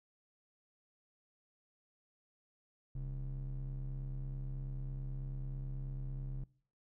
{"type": "ring-modulated tone", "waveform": "triangle", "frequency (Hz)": 83, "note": "E2", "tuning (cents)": 12, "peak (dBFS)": -33, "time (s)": [2.95, 6.44], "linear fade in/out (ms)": 5, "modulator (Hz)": 48.4, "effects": ["noise-tail reverb RT60 0.5 s tail -22 dB re dry"]}